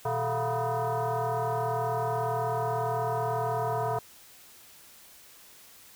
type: tone with frequency modulation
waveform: sine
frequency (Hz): 120.9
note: B2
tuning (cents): -36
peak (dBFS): -26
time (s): 0.05-3.99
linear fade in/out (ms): 5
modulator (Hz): 280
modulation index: 3.6
effects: white hiss -53 dBFS RMS until 5.95 s